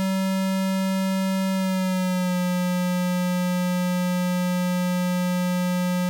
square tone with pitch glide, 190.7 to 180 Hz, G3 to F#3, -47 to -47 cents, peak -22 dBFS, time 0-6.09 s, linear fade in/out 0 ms, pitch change -100 cents, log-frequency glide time 1.53-2.36 s, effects 8-bit

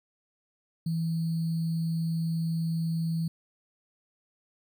sine tone with sample-and-hold, 164.1 Hz, E3, 8 cents flat, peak -26 dBFS, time 0.86-3.28 s, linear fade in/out 5 ms, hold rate 4410 Hz, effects none

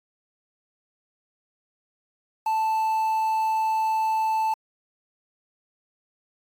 triangle tone with quantisation, 880 Hz, A5, in tune, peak -19 dBFS, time 2.46-4.54 s, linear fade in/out 5 ms, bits 7, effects AAC 64 kbps

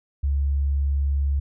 sine tone, 70 Hz, C#2, 18 cents sharp, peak -19 dBFS, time 0.23-1.4 s, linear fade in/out 10 ms, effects none

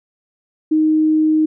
sine tone, 311.4 Hz, D#4, 2 cents sharp, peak -11 dBFS, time 0.71-1.46 s, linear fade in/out 10 ms, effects none

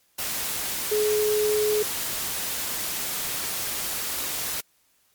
sine tone in noise, 423.4 Hz, G#4, 33 cents sharp, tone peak -20 dBFS, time 0.91-1.83 s, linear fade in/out 10 ms, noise white, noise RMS -29 dBFS, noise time 0.18-4.61 s, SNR +6 dB, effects white hiss -65 dBFS RMS until 5.14 s + MP3 96 kbps

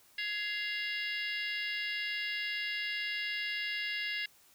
harmonic tone with a mistuned harmonic, 559 Hz, C#5, 14 cents sharp, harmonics 3 / 4 / 5 / 6 / 7 / 8 / 9, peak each -40 / -37 / -39 / -46 / -46 / -48 / -46 dBFS, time 0.18-4.26 s, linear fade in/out 5 ms, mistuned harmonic 4, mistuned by -120 cents, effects white hiss -63 dBFS RMS until 4.54 s

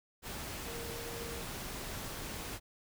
sine tone in noise, 466.2 Hz, A#4, in tune, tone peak -45 dBFS, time 0.64-1.45 s, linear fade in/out 50 ms, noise pink, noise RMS -42 dBFS, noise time 0.22-2.6 s, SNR -6 dB, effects none

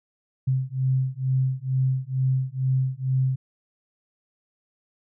sine beating tone pair, 130 / 132.2 Hz, C3 / C3, -11 / +18 cents, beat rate 2.2 Hz, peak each -24 dBFS, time 0.47-3.36 s, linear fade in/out 10 ms, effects none

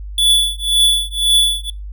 square tone with tremolo, 3446 Hz, A7, 37 cents flat, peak -8 dBFS, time 0.18-1.7 s, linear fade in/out 2 ms, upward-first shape triangle, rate 1.9 Hz, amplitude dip 100%, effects noise-tail reverb RT60 0.2 s tail -19 dB re dry + added 50 Hz sine -26 dBFS peak until 1.92 s

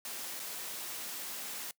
white noise with dropouts, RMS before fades -41 dBFS, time 0.05-1.71 s, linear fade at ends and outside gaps 1 ms, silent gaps 0.395-0.399 s, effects noise-tail reverb RT60 0.1 s tail -22 dB re dry + high-pass 200 Hz 12 dB/octave

